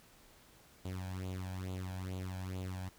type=tone with flanger; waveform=sawtooth; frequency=93 Hz; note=F#2; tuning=9 cents sharp; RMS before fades=-41 dBFS; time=0.85-2.89 s; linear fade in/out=5 ms; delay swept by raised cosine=0.27 to 1.27 ms; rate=2.3 Hz; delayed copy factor=+0.8; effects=pink hiss -62 dBFS RMS until 2.98 s